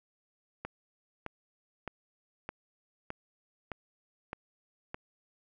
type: click train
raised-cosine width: 0.5 ms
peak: -22 dBFS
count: 8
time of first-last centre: 0.65-4.944 s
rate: 1.63 Hz
effects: none